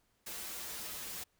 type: noise with comb filter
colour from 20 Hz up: white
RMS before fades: -43 dBFS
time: 0.26-1.24 s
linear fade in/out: 10 ms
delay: 7.5 ms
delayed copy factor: -0.8
effects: pink hiss -75 dBFS RMS until 1.39 s